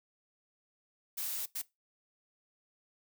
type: noise bursts at uneven times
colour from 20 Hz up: blue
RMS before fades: -37 dBFS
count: 2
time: 1.17-1.46 / 1.55-1.62 s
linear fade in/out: 10 ms
effects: noise-tail reverb RT60 0.2 s tail -20 dB re dry